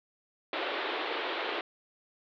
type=band-pass noise; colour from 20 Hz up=pink; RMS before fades=-34 dBFS; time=0.53-1.61 s; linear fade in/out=2 ms; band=320 to 3900 Hz; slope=48 dB/octave; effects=none